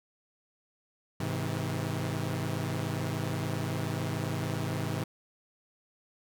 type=chord; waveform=sawtooth; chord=Ab augmented; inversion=none; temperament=equal with one note detuned; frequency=103.83 / 130.81 / 160.77 Hz; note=Ab2 / C3 / E3; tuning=0 / 0 / -43 cents; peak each=-31 dBFS; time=1.2-5.04 s; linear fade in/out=5 ms; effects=none